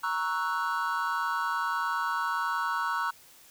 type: chord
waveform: triangle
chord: F# dominant seventh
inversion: first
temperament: equal with one note detuned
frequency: 937.7 / 1108.7 / 1318.5 / 1480 Hz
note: A#5 / C#6 / E6 / F#6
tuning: +10 / 0 / 0 / 0 cents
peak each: -31 dBFS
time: 0.03-3.11 s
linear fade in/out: 10 ms
effects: white hiss -55 dBFS RMS until 3.5 s